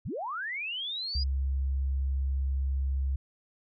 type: linear sweep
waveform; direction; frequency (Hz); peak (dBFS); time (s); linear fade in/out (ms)
sine; up; 51.1 to 4978; -32; 0.05-1.24; 10
type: tone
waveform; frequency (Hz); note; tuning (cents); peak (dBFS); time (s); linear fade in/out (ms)
sine; 67.4; C#2; -48; -26; 1.15-3.16; 5
effects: none